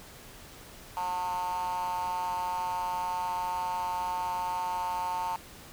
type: tone with high-pass filter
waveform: 10% pulse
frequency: 180.2 Hz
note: F#3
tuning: 45 cents flat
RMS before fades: -32 dBFS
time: 0.97-5.36 s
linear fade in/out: 0 ms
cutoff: 890 Hz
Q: 8.1
effects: pink hiss -49 dBFS RMS until 5.72 s